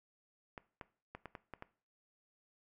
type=clicks; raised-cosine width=0.5 ms; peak=-30 dBFS; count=7; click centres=0.578 / 0.812 / 1.15 / 1.257 / 1.352 / 1.537 / 1.624 s; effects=noise-tail reverb RT60 0.4 s tail -18 dB re dry